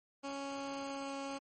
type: tone with pitch glide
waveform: 15% pulse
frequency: 277.2 to 275.3 Hz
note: C#4 to C#4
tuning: 0 to -12 cents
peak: -33 dBFS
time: 0.23-1.39 s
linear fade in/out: 20 ms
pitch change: -12 cents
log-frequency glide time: 0.42-1.15 s
effects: MP3 32 kbps